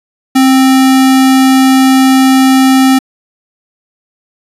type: tone with sample-and-hold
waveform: sine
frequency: 264.3 Hz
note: C4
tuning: 18 cents sharp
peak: -3 dBFS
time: 0.35-2.99 s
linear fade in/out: 10 ms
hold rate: 1050 Hz
effects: resampled to 32000 Hz